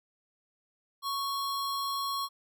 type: tone pair together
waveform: square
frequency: 1108.7 / 4186 Hz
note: C#6 / C8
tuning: 0 / 0 cents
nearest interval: octave + major seventh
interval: 2300 cents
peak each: -32 / -39 dBFS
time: 1.02-2.29 s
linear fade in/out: 50 ms
effects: none